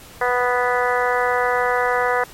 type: harmonic tone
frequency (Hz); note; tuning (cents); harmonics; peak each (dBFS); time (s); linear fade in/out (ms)
246.9; B3; 0; 2 / 3 / 4 / 5 / 6 / 7 / 8; -21 / -23 / -24 / -25 / -26 / -26 / -27; 0.21-2.24; 5
effects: pink hiss -42 dBFS RMS until 2.33 s + MP3 64 kbps